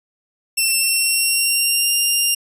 10% pulse tone with pitch glide, 2693 to 2794 Hz, E7 to F7, +36 to 0 cents, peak -7 dBFS, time 0.57-2.35 s, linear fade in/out 10 ms, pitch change +64 cents, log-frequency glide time 0.69-1.93 s, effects resampled to 32000 Hz

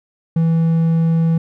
triangle tone, 164.2 Hz, E3, 6 cents flat, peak -10 dBFS, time 0.36-1.38 s, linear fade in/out 5 ms, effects none

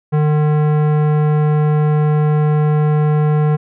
sine tone with tanh clipping, 151 Hz, D3, 48 cents sharp, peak -13 dBFS, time 0.12-3.57 s, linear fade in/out 20 ms, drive 17 dB, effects none

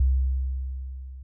sine tone with level ramp, 65.41 Hz, C2, in tune, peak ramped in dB -16 to -38 dBFS, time 0-1.23 s, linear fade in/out 5 ms, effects none

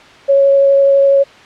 sine tone with vibrato, 553 Hz, C#5, 4 cents flat, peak -6 dBFS, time 0.28-1.24 s, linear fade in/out 20 ms, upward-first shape triangle, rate 12 Hz, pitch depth 9 cents each way, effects white hiss -39 dBFS RMS until 1.45 s + low-pass 3000 Hz 12 dB/octave

